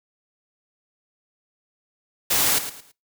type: noise with echo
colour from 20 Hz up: white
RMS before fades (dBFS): -20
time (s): 2.3-2.59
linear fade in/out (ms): 10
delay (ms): 110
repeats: 3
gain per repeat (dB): -11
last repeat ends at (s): 2.92
effects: noise-tail reverb RT60 0.2 s tail -21 dB re dry